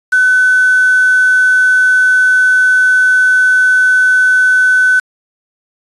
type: tone with quantisation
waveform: sine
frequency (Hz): 1508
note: F#6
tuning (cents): +32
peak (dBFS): -6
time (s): 0.12-5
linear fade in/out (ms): 10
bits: 4
effects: resampled to 24000 Hz